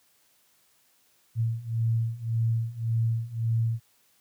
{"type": "beating tone pair", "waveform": "sine", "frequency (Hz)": [113.2, 115], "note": ["A2", "A#2"], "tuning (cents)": [50, -23], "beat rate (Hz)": 1.8, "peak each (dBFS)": [-28, -26], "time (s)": [1.35, 3.8], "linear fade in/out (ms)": 50, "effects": ["white hiss -65 dBFS RMS until 4.2 s", "high-pass 60 Hz 12 dB/octave"]}